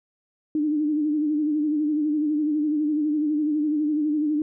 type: tone with vibrato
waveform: sine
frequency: 301.5 Hz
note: D4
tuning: 46 cents sharp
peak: -20 dBFS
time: 0.55-4.42 s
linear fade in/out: 2 ms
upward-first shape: sine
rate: 12 Hz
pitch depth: 56 cents each way
effects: none